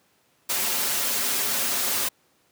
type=noise with comb filter; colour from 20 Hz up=white; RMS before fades=-25 dBFS; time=0.49-2.09 s; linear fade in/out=10 ms; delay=6.3 ms; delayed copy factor=-0.55; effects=pink hiss -64 dBFS RMS until 2.51 s + high-pass 150 Hz 12 dB/octave